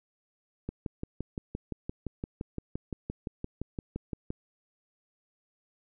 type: click train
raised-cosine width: 3 ms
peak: -21 dBFS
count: 22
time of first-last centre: 0.69-4.304 s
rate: 5.81 Hz
effects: none